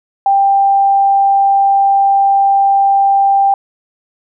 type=tone; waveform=sine; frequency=790 Hz; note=G5; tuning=13 cents sharp; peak=-7 dBFS; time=0.26-3.54 s; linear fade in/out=2 ms; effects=none